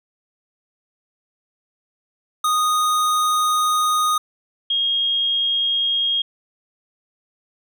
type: tone pair in turn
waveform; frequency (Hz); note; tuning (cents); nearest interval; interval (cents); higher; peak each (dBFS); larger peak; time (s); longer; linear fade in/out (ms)
square / sine; 1239 / 3255; D#6 / G#7; -8 / -36; octave + perfect fourth; 1672; second; -17 / -17; neither; 2.44-4.18 / 4.7-6.22; first; 5
effects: none